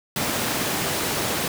pink high-pass noise, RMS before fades -25 dBFS, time 0.16-1.48 s, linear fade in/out 2 ms, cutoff 140 Hz, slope 12 dB/octave, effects none

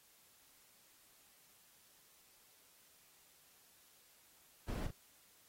brown noise with echo, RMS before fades -40 dBFS, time 4.68-4.87 s, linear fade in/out 5 ms, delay 39 ms, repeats 1, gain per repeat -8 dB, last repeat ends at 4.909 s, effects white hiss -67 dBFS RMS until 5.48 s + AAC 48 kbps

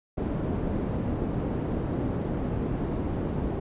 white low-pass noise, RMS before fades -29 dBFS, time 0.17-3.6 s, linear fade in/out 10 ms, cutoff 310 Hz, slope 12 dB/octave, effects resampled to 8000 Hz

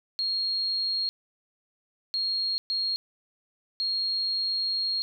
sine tone bursts at uneven times, 4263 Hz, C8, 32 cents sharp, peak -25 dBFS, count 4, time 0.19-1.09 / 2.14-2.58 / 2.7-2.96 / 3.8-5.02 s, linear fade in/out 0 ms, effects none

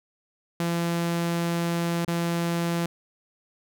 sawtooth tone with dropouts, 170 Hz, F3, 46 cents flat, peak -20 dBFS, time 0.6-2.86 s, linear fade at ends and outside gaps 2 ms, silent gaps 2.049-2.079 s, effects none

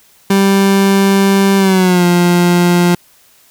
30% pulse tone with pitch glide, 196 to 175.63 Hz, G3 to F3, 0 to +10 cents, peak -5 dBFS, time 0.3-2.95 s, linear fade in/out 5 ms, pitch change -190 cents, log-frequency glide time 1.57-2.05 s, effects white hiss -48 dBFS RMS until 3.5 s

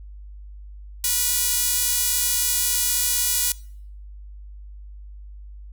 sawtooth tone with high-pass filter, 487.6 Hz, B4, 22 cents flat, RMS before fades -22 dBFS, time 1.04-3.52 s, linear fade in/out 2 ms, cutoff 7300 Hz, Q 0.52, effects noise-tail reverb RT60 0.6 s tail -23 dB re dry + added 50 Hz sine -37 dBFS peak until 5.72 s

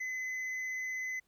sine tone with hard clipping, 2029 Hz, B6, 46 cents sharp, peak -36 dBFS, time 0-1.2 s, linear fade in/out 10 ms, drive 4 dB, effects pink hiss -75 dBFS RMS until 1.27 s

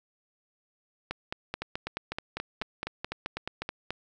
two click trains, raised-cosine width 0.3 ms, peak -16 / -17 dBFS, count 14 / 9, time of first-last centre 1.11-3.906 / 1.62-3.62 s, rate 4.65 / 4 Hz, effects none

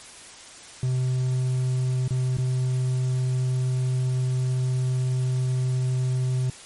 triangle tone with dropouts, 128 Hz, C3, 38 cents flat, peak -19 dBFS, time 0.83-6.5 s, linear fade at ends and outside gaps 2 ms, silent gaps 2.079-2.106 / 2.37-2.384 s, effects white hiss -44 dBFS RMS until 6.65 s + MP3 48 kbps

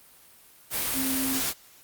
sine tone in noise, 265.1 Hz, C4, 23 cents sharp, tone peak -28 dBFS, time 0.93-1.42 s, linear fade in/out 50 ms, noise white, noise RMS -28 dBFS, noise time 0.7-1.54 s, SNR -3 dB, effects white hiss -54 dBFS RMS until 1.83 s + Opus 32 kbps

